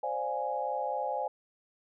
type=chord; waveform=sine; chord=D half-diminished seventh; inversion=third; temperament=equal; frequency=523.3 / 587.3 / 698.5 / 830.6 Hz; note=C5 / D5 / F5 / Ab5; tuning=0 / 0 / 0 / 0 cents; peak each=-36 / -37 / -38 / -33 dBFS; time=0.03-1.28 s; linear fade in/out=5 ms; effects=none